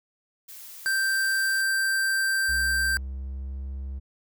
blue noise, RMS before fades -43 dBFS, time 0.48-1.62 s, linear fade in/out 10 ms
square tone, 1568 Hz, G6, in tune, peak -23 dBFS, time 0.86-2.97 s, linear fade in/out 0 ms
triangle tone with pitch glide, 65.7 to 67.2 Hz, C2 to C2, +8 to +47 cents, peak -29 dBFS, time 2.48-4 s, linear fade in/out 20 ms, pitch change +39 cents, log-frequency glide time 2.76-3.66 s
effects none

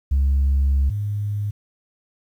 sine tone pair in turn, 68.7 / 103.27 Hz, C#2 / G#2, -15 / -9 cents, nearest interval perfect fifth, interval 706 cents, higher second, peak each -13 / -21 dBFS, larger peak first, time 0.11-0.9 / 0.9-1.51 s, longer first, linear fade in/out 10 ms, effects tanh soft clip ceiling -13 dBFS + 9-bit

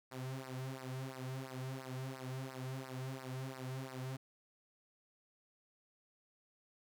sawtooth tone with flanger, 130.81 Hz, C3, in tune, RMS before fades -44 dBFS, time 0.11-4.17 s, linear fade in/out 10 ms, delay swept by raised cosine 0.29 to 3.69 ms, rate 2.9 Hz, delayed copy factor -1, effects none

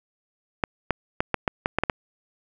clicks, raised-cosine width 0.5 ms, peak -6 dBFS, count 9, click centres 0.638 / 0.907 / 1.205 / 1.343 / 1.478 / 1.659 / 1.786 / 1.836 / 1.898 s, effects none

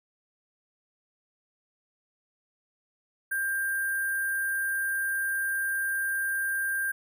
sine tone with sample-and-hold, 1590 Hz, G6, 24 cents sharp, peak -26 dBFS, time 3.31-6.92 s, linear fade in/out 10 ms, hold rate 11025 Hz, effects none

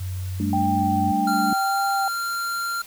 sine tone with pitch glide, 92.5 to 94.44 Hz, F#2 to F#2, 0 to +36 cents, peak -26 dBFS, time 0-1.12 s, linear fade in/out 10 ms, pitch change +36 cents, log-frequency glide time 0.34-0.64 s
sine chord, G suspended second, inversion none, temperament equal, 196 / 220 / 293.7 Hz, G3 / A3 / D4, 0 / 0 / 0 cents, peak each -26 dBFS, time 0.4-1.53 s, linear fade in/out 2 ms
sine tone with vibrato, 784 Hz, G5, in tune, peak -21 dBFS, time 0.53-2.08 s, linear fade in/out 2 ms, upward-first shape sine, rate 1.7 Hz, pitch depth 13 cents each way
square tone, 1384 Hz, F6, 16 cents flat, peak -25 dBFS, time 1.27-2.82 s, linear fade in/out 5 ms
effects white hiss -44 dBFS RMS until 2.86 s

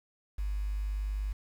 triangle tone, 50.3 Hz, G1, 45 cents sharp, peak -26 dBFS, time 0.38-1.33 s, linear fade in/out 10 ms, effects tanh soft clip ceiling -28 dBFS + 9-bit

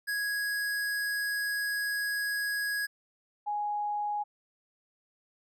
square / sine tone pair in turn, 1661.2 / 830.6 Hz, G#6 / G#5, 0 / 0 cents, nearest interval octave, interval 1200 cents, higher first, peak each -30 / -29 dBFS, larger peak second, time 0.07-2.87 / 3.46-4.24 s, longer first, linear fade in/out 20 ms, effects none

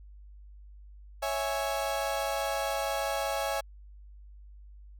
35% pulse chord, C# minor, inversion none, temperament equal, 554.4 / 659.3 / 830.6 Hz, C#5 / E5 / G#5, 0 / 0 / 0 cents, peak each -32 dBFS, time 1.22-3.61 s, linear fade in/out 10 ms, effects added 50 Hz sine -47 dBFS peak until 4.99 s

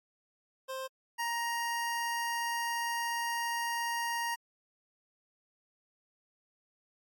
25% pulse tone pair in turn, 526 / 937.2 Hz, C5 / A#5, +9 / +9 cents, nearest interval minor seventh, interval 1000 cents, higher second, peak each -33 / -28 dBFS, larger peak second, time 0.68-0.88 / 1.18-4.36 s, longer second, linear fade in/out 20 ms, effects AAC 64 kbps

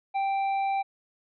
sine tone with hard clipping, 784 Hz, G5, in tune, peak -26 dBFS, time 0.14-0.83 s, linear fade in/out 20 ms, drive 6 dB, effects resampled to 11025 Hz

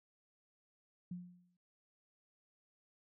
sine tone with exponential decay, 177.9 Hz, F3, 32 cents sharp, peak -39 dBFS, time 1.11-1.57 s, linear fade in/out 5 ms, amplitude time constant 99 ms, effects none

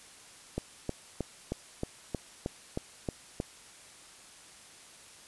click train, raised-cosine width 2 ms, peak -18 dBFS, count 10, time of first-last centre 0.58-3.401 s, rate 3.19 Hz, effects white hiss -53 dBFS RMS until 5.27 s + resampled to 24000 Hz

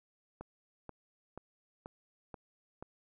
click train, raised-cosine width 1 ms, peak -30 dBFS, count 6, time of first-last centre 0.41-2.825 s, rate 2.07 Hz, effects none

